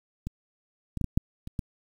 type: clicks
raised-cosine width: 5 ms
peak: -20 / -19 / -16 / -15 / -9 / -25 / -17 dBFS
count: 7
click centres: 0.27 / 0.973 / 1.013 / 1.043 / 1.175 / 1.474 / 1.592 s
effects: 8-bit